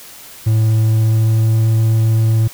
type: tone with pitch glide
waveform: triangle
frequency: 110.3 to 111.52 Hz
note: A2 to A2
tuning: +5 to +24 cents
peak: -8 dBFS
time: 0.46-2.48 s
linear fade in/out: 10 ms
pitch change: +19 cents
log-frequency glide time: 0.89-1.61 s
effects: white hiss -37 dBFS RMS until 2.53 s